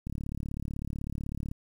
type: click train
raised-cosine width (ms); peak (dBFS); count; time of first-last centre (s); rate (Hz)
5; -23; 53; 0.07-1.514; 36
effects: 9-bit